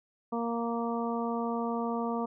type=harmonic tone; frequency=233.1 Hz; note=A#3; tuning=in tune; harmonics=1 / 2 / 3 / 4 / 5; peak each=-32 / -35 / -37 / -38 / -39 dBFS; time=0.32-2.26 s; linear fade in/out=10 ms; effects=none